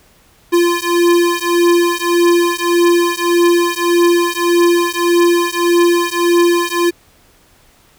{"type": "beating tone pair", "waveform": "square", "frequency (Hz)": [344.9, 346.6], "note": ["F4", "F4"], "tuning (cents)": [-22, -13], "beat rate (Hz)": 1.7, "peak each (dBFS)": -14, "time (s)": [0.52, 6.91], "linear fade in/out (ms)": 20, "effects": ["pink hiss -50 dBFS RMS until 7.98 s"]}